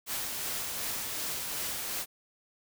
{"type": "noise with tremolo", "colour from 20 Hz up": "white", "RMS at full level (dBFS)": -34, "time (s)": [0.06, 2.06], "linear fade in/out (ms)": 50, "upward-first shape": "sine", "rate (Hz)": 2.7, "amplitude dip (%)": 25, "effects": []}